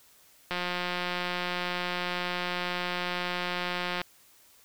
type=click train; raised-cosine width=0.3 ms; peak=-15 dBFS; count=625; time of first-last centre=0.51-4.016 s; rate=178 Hz; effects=white hiss -59 dBFS RMS until 4.64 s